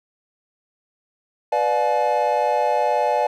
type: chord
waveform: triangle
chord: B diminished seventh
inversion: none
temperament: just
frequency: 493.9 / 592.7 / 711.2 / 853.4 Hz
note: B4 / D5 / F5 / Ab5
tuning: 0 / +16 / +31 / +47 cents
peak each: -23 / -20 / -22 / -19 dBFS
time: 1.52-3.27 s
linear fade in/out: 5 ms
effects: none